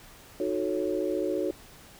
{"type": "chord", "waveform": "sine", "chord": "D# half-diminished seventh", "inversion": "none", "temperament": "equal with one note detuned", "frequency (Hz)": [311.1, 365.5, 440, 554.4], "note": ["D#4", "F#4", "A4", "C#5"], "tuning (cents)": [0, -21, 0, 0], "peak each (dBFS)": [-32, -30, -33, -32], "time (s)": [0.4, 1.51], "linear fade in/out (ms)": 2, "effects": ["pink hiss -51 dBFS RMS until 1.99 s"]}